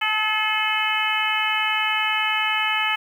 harmonic tone with a mistuned harmonic, 430 Hz, A4, 40 cents flat, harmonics 2 / 3 / 4 / 5 / 6 / 7, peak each -27 / -27 / -28 / -26 / -26 / -26 dBFS, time 0.01-2.96 s, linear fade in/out 10 ms, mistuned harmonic 2, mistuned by +18 cents, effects 8-bit

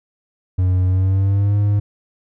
triangle tone with pitch glide, 91.9 to 102.56 Hz, F#2 to G#2, -11 to -21 cents, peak -11 dBFS, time 0.58-1.8 s, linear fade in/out 10 ms, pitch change +190 cents, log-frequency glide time 0.86-1.56 s, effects none

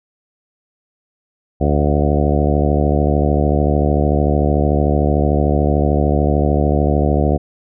harmonic tone with a mistuned harmonic, 73.42 Hz, D2, in tune, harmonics 1 / 2 / 3 / 4 / 5 / 6 / 7 / 8 / 9 / 10, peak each -16 / -19 / -21 / -22 / -23 / -24 / -24 / -25 / -26 / -26 dBFS, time 1.6-7.38 s, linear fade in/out 20 ms, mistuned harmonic 9, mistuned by +30 cents, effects none

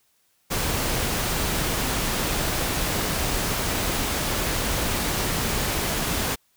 pink noise, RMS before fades -25 dBFS, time 0.5-6.36 s, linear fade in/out 20 ms, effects white hiss -66 dBFS RMS until 6.56 s

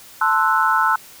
sine chord, F# half-diminished seventh, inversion first, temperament equal, 880 / 1046.5 / 1318.5 / 1480 Hz, A5 / C6 / E6 / F#6, 0 / 0 / 0 / 0 cents, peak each -20 / -21 / -18 / -20 dBFS, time 0.21-0.96 s, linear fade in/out 5 ms, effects white hiss -43 dBFS RMS until 1.2 s

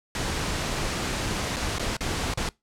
pink noise with dropouts, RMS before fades -28 dBFS, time 0.15-2.49 s, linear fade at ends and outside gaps 1 ms, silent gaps 1.562-1.566 / 1.784-1.795 / 1.968-2.007 / 2.338-2.374 s, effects noise-tail reverb RT60 0.2 s tail -23 dB re dry + low-pass 8000 Hz 12 dB/octave

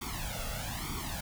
pink noise with flanger, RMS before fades -37 dBFS, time 0.01-1.21 s, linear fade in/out 10 ms, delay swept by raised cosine 0.88 to 1.5 ms, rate 1.1 Hz, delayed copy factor +0.95, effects none

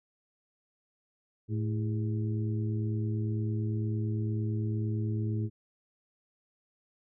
harmonic tone with a mistuned harmonic, 108.9 Hz, A2, 17 cents flat, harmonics 1 / 2 / 3 / 4, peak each -29 / -37 / -39 / -44 dBFS, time 1.48-5.5 s, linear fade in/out 50 ms, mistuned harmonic 4, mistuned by -110 cents, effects none

